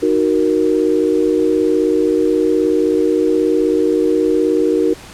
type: chord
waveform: sine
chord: D# minor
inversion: none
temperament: equal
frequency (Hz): 311.1 / 370 / 466.2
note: D#4 / F#4 / A#4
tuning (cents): 0 / 0 / 0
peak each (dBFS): -16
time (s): 0.02-4.94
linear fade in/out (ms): 10
effects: pink hiss -37 dBFS RMS until 5.13 s + low-pass 10000 Hz 12 dB/octave